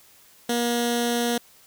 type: tone with notch filter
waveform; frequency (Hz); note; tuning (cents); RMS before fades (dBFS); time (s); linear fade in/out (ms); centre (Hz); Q
10% pulse; 238; A#3; +36; -24; 0.49-1.38; 5; 1100; 0.92
effects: white hiss -54 dBFS RMS until 1.66 s